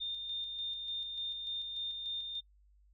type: tone with tremolo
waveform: sine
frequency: 3626 Hz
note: A#7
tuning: 49 cents flat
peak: -35 dBFS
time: 0-2.41 s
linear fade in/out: 20 ms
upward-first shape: square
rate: 3.4 Hz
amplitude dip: 35%
effects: noise-tail reverb RT60 0.1 s tail -25 dB re dry + added 50 Hz sine -62 dBFS peak until 2.93 s